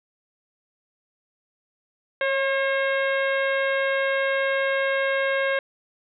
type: harmonic tone with a mistuned harmonic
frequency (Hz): 539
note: C#5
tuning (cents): -49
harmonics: 1 / 2 / 3 / 4 / 5 / 6 / 7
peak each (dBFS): -23 / -32 / -26 / -30 / -36 / -39 / -40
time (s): 2.21-5.59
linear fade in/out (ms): 2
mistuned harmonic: 1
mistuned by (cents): +20
effects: none